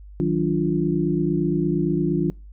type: tone cluster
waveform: sine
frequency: 156.8 / 185.5 / 292.7 / 347.9 Hz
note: D#3 / F#3 / D4 / F4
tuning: +14 / +5 / -6 / -7 cents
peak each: -24 dBFS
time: 0.2-2.3 s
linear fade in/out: 0 ms
effects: noise-tail reverb RT60 0.3 s tail -25 dB re dry + added 50 Hz sine -39 dBFS peak until 2.52 s